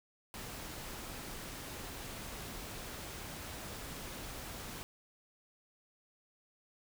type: noise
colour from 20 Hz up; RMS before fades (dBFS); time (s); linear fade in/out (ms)
pink; -45; 0.34-4.83; 0
effects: none